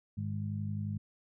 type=harmonic tone; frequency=51.4 Hz; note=G#1; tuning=17 cents flat; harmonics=2 / 3 / 4; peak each=-35 / -41 / -39 dBFS; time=0.17-0.98 s; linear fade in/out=10 ms; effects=none